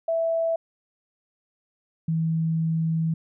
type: tone pair in turn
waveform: sine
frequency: 659.3 / 162.13 Hz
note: E5 / E3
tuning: 0 / -28 cents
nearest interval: 2 octaves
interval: 2428 cents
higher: first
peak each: -21 dBFS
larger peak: neither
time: 0.08-0.56 / 2.08-3.14 s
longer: second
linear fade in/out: 5 ms
effects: none